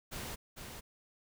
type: noise with echo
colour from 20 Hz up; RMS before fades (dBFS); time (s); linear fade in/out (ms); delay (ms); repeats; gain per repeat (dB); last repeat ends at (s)
pink; -42; 0.11-0.36; 20; 450; 1; -5; 0.81
effects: none